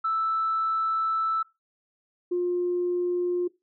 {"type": "tone pair in turn", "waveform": "sine", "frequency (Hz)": [1318.5, 354.7], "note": ["E6", "F4"], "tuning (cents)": [0, 27], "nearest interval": "octave + major seventh", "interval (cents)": 2273, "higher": "first", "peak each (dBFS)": -22, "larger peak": "neither", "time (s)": [[0.04, 1.43], [2.31, 3.48]], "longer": "first", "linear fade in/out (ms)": 10, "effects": ["noise-tail reverb RT60 0.2 s tail -20 dB re dry", "tanh soft clip ceiling -18 dBFS"]}